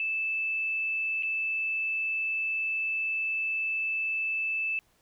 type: tone with dropouts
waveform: sine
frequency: 2631 Hz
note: E7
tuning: 4 cents flat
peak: -27 dBFS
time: 0-4.79 s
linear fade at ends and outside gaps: 1 ms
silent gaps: 1.225-1.232 s
effects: pink hiss -67 dBFS RMS until 5.01 s